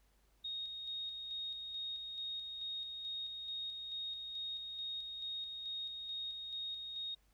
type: tone with tremolo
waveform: sine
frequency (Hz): 3729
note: A#7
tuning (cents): 0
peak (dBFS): -39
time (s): 0.44-7.15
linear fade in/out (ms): 10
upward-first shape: square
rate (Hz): 2.3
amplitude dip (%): 35
effects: added 50 Hz sine -70 dBFS peak until 7.33 s + pink hiss -75 dBFS RMS until 7.33 s